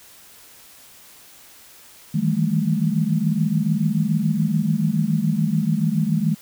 sine tone cluster, 156.7 / 163.7 / 199.1 / 219.4 Hz, D#3 / E3 / G3 / A3, +13 / -12 / +27 / -5 cents, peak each -23 dBFS, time 2.14-6.35 s, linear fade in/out 10 ms, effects white hiss -47 dBFS RMS until 6.41 s

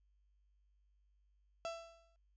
35% pulse tone with exponential decay, 667 Hz, E5, 20 cents sharp, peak -36 dBFS, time 1.65-2.16 s, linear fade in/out 0 ms, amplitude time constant 110 ms, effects added 50 Hz sine -70 dBFS peak until 2.36 s + resampled to 16000 Hz

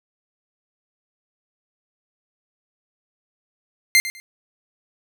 sawtooth tone with echo, 2093 Hz, C7, in tune, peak -8 dBFS, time 3.95-4 s, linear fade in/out 0 ms, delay 100 ms, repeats 2, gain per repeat -14 dB, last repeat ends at 4.2 s, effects none

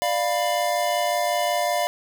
square chord, B diminished, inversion first, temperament equal with one note detuned, 593.1 / 698.5 / 987.8 Hz, D5 / F5 / B5, +17 / 0 / 0 cents, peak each -26 / -24 / -30 dBFS, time 0.02-1.87 s, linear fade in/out 0 ms, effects none

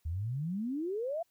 sine exponential sweep, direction up, 75 to 698.5 Hz, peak -32 dBFS, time 0.05-1.23 s, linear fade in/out 10 ms, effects white hiss -75 dBFS RMS until 1.3 s

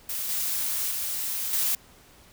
blue noise with level steps, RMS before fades -31 / -28 / -30 / -25 dBFS, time 0.09-1.75 s, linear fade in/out 2 ms, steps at 0.29 / 0.91 / 1.53 s, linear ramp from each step 2 ms, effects pink hiss -54 dBFS RMS until 2.32 s

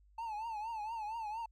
triangle tone with vibrato, 880 Hz, A5, in tune, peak -36 dBFS, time 0.18-1.46 s, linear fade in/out 5 ms, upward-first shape triangle, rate 4.3 Hz, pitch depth 120 cents each way, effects added 50 Hz sine -62 dBFS peak until 1.51 s

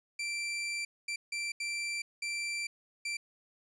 sawtooth tone bursts at uneven times, 2349 Hz, D7, in tune, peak -30 dBFS, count 6, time 0.19-0.85 / 1.08-1.16 / 1.32-1.52 / 1.6-2.02 / 2.22-2.67 / 3.05-3.17 s, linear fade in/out 5 ms, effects resampled to 22050 Hz

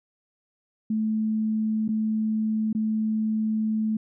sine tone with dropouts, 217.8 Hz, A3, 17 cents flat, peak -22 dBFS, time 0.9-3.97 s, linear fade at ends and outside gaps 5 ms, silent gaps 1.88-1.888 / 2.729-2.749 s, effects none

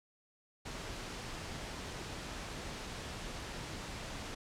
pink noise, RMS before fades -43 dBFS, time 0.65-4.35 s, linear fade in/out 10 ms, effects low-pass 7000 Hz 12 dB/octave

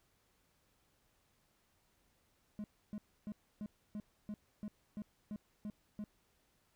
triangle tone bursts, 209.9 Hz, G#3, 19 cents sharp, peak -38 dBFS, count 11, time 2.59-6.04 s, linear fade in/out 0 ms, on 50 ms, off 290 ms, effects pink hiss -75 dBFS RMS until 6.75 s

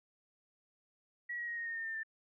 sine tone with pitch steps, 1924 / 1903 / 1882.2 / 1861.7 / 1841.4 / 1821.3 / 1801.4 / 1781.7 Hz, B6 / A#6 / A#6 / A#6 / A#6 / A#6 / A6 / A6, -46 / +35 / +16 / -3 / -22 / -41 / +40 / +21 cents, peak -37 dBFS, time 1.29-2.034 s, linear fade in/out 10 ms, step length 93 ms, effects none

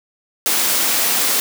white high-pass noise, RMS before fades -17 dBFS, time 0.46-1.4 s, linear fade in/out 0 ms, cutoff 190 Hz, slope 24 dB/octave, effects none

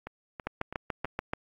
two click trains, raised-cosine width 0.5 ms, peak -15 / -23 dBFS, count 7 / 4, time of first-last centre 0.47-1.335 / 0.07-1.054 s, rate 6.94 / 3.05 Hz, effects AAC 64 kbps

